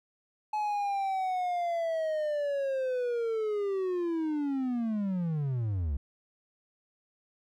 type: linear sweep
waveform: triangle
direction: down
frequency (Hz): 855 to 65.1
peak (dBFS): -26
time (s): 0.53-5.97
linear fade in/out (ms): 5
effects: none